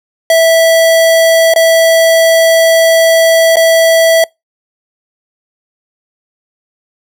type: tone with dropouts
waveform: square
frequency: 656 Hz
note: E5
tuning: 9 cents flat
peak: -5 dBFS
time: 0.3-4.24 s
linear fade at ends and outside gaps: 2 ms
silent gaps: 1.538-1.56 / 3.558-3.568 s
effects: noise-tail reverb RT60 0.2 s tail -26 dB re dry